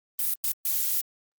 violet noise bursts at uneven times, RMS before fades -26 dBFS, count 3, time 0.19-0.34 / 0.44-0.52 / 0.65-1.01 s, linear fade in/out 2 ms, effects Opus 32 kbps

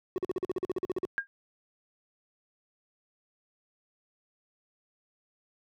triangle tone bursts, 370 Hz, F#4, in tune, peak -25 dBFS, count 14, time 0.16-1.051 s, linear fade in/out 0 ms, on 20 ms, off 47 ms
sine tone with exponential decay, 1614 Hz, G#6, 50 cents flat, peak -22 dBFS, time 1.18-1.27 s, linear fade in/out 0 ms, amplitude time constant 18 ms
effects high-pass 80 Hz 12 dB/octave

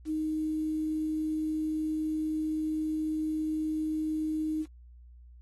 sine tone with quantisation, 311.1 Hz, D#4, in tune, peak -28 dBFS, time 0.05-4.66 s, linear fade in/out 50 ms, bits 9, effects added 60 Hz sine -49 dBFS peak until 5.41 s + AAC 32 kbps

